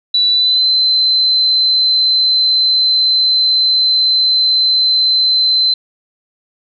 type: tone with pitch glide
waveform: sine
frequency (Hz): 3951 to 4069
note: B7 to C8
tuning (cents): 0 to -49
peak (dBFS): -9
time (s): 0.14-5.74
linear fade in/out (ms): 5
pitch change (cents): +51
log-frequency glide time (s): 0.29-0.66
effects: none